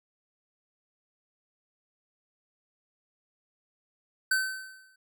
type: tone with exponential decay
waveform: square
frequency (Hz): 1533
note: G6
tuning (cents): -39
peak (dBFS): -22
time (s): 4.31-4.96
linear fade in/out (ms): 5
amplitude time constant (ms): 140
effects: none